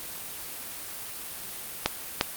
clicks, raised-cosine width 0.2 ms, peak -3 dBFS, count 2, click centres 1.86 / 2.211 s, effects white hiss -38 dBFS RMS until 2.36 s + Opus 32 kbps

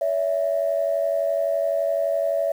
sine tone pair together, 567.5 / 659.3 Hz, C#5 / E5, +41 / 0 cents, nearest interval minor third, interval 259 cents, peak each -22 dBFS, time 0.01-2.52 s, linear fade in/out 5 ms, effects tanh soft clip ceiling -12 dBFS + 8-bit

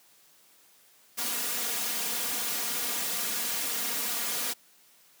white noise with comb filter, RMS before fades -31 dBFS, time 1.17-4.54 s, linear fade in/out 20 ms, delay 4.2 ms, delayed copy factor +0.95, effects white hiss -60 dBFS RMS until 5.2 s + high-pass 150 Hz 12 dB/octave

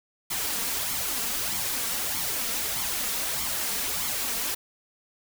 white noise with flanger, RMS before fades -29 dBFS, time 0.3-4.55 s, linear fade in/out 10 ms, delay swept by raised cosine 0.91 to 4.41 ms, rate 1.6 Hz, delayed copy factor +0.6, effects none

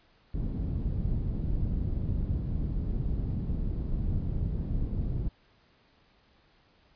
pink low-pass noise, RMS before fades -30 dBFS, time 0.34-5.29 s, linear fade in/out 10 ms, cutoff 170 Hz, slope 12 dB/octave, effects pink hiss -64 dBFS RMS until 6.95 s + resampled to 11025 Hz

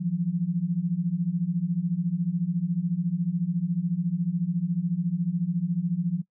sine beating tone pair, 164.6 / 178.6 Hz, E3 / F3, -2 / +39 cents, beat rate 14 Hz, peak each -28 / -25 dBFS, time 0-6.22 s, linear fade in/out 20 ms, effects noise-tail reverb RT60 0.1 s tail -21 dB re dry

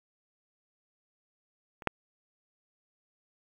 clicks, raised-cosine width 0.5 ms, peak -30 / -9 dBFS, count 2, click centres 1.822 / 1.873 s, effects 8-bit

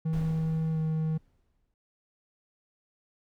triangle tone with pitch glide, 160 to 158.16 Hz, D#3 to D#3, +49 to +29 cents, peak -24 dBFS, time 0.05-1.18 s, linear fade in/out 10 ms, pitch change -20 cents, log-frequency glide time 0.72-0.79 s
brown noise with exponential decay, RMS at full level -36 dBFS, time 0.13-1.74 s, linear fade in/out 1 ms, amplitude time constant 350 ms
effects none

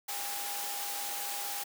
sine tone in noise, 810 Hz, G#5, 43 cents flat, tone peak -42 dBFS, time 0.08-1.64 s, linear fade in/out 10 ms, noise white, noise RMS -37 dBFS, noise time 0.08-1.64 s, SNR -8 dB, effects high-pass 400 Hz 12 dB/octave

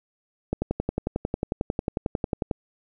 click train, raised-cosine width 2 ms, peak -11 dBFS, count 23, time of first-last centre 0.53-2.512 s, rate 11.1 Hz, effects none

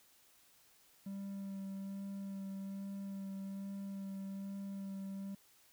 triangle tone with vibrato, 195.8 Hz, G3, 2 cents flat, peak -39 dBFS, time 1.06-5.35 s, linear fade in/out 5 ms, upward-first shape sine, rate 1.2 Hz, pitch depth 14 cents each way, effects white hiss -67 dBFS RMS until 5.72 s

